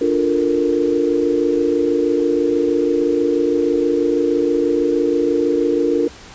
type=chord; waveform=sine; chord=Bb major seventh; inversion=first; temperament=equal; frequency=293.7 / 349.2 / 440 / 466.2 Hz; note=D4 / F4 / A4 / Bb4; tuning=0 / 0 / 0 / 0 cents; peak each=-19 / -19 / -24 / -18 dBFS; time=0.01-6.08 s; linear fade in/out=5 ms; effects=pink hiss -39 dBFS RMS until 6.34 s + resampled to 16000 Hz